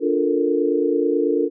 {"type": "chord", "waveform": "sine", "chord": "Bb major seventh", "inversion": "first", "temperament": "just", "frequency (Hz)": [291.4, 349.6, 437, 466.2], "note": ["D4", "F4", "A4", "Bb4"], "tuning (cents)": [-13, 2, -12, 0], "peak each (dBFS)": -22, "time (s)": [0, 1.5], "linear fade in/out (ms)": 50, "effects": []}